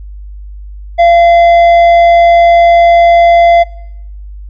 sine tone with tanh clipping, 685 Hz, F5, 34 cents flat, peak -4 dBFS, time 0.98-3.64 s, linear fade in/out 20 ms, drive 8 dB, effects noise-tail reverb RT60 0.8 s tail -22 dB re dry + added 50 Hz sine -24 dBFS peak until 4.49 s

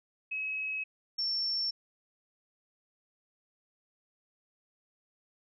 sine tone pair in turn, 2561 / 5427 Hz, D#7 / E8, +49 / +49 cents, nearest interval octave + minor second, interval 1300 cents, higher second, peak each -32 / -29 dBFS, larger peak second, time 0.31-0.84 / 1.18-1.71 s, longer neither, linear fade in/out 10 ms, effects none

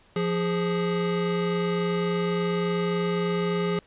square tone pair together, 173.77 / 413.3 Hz, F3 / G#4, -8 / -8 cents, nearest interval octave + minor third, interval 1500 cents, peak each -27 dBFS, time 0.16-3.79 s, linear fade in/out 2 ms, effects pink hiss -58 dBFS RMS until 3.86 s + resampled to 8000 Hz

